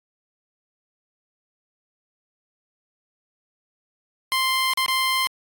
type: tone with dropouts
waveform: 15% pulse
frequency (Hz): 1046.5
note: C6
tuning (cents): 0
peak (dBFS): -13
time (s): 4.32-5.27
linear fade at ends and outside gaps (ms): 0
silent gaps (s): 4.735-4.774 / 4.861-4.882
effects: AAC 64 kbps